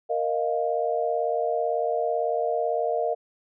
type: chord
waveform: sine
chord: Bb suspended fourth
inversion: none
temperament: equal with one note detuned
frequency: 466.2 / 620.5 / 698.5 Hz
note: Bb4 / Eb5 / F5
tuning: 0 / -5 / 0 cents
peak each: -27 dBFS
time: 0.09-3.15 s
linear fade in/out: 20 ms
effects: none